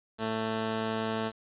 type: tone pair together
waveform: 10% pulse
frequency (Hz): 110.9 / 221.8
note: A2 / A3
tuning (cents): +14 / +14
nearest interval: octave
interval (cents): 1200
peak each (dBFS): -28 / -24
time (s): 0.18-1.32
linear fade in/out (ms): 50
effects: resampled to 8000 Hz + 9-bit